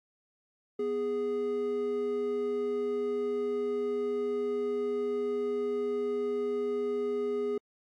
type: tone pair together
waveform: triangle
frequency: 246.9 / 413.6 Hz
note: B3 / G#4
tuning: 0 / -7 cents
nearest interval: major sixth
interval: 893 cents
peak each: -36 / -27 dBFS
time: 0.79-7.58 s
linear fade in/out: 5 ms
effects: AAC 64 kbps